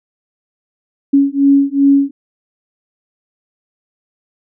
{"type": "beating tone pair", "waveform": "sine", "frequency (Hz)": [277.2, 279.8], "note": ["C#4", "C#4"], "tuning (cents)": [0, 16], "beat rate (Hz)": 2.6, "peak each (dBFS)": -11, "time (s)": [1.13, 2.11], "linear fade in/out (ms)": 10, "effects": []}